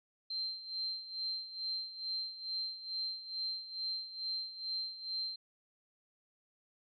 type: tone with tremolo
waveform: sine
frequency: 4137 Hz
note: C8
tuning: 20 cents flat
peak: -34 dBFS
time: 0.3-5.36 s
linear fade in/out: 5 ms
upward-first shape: sine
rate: 2.3 Hz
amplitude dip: 75%
effects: none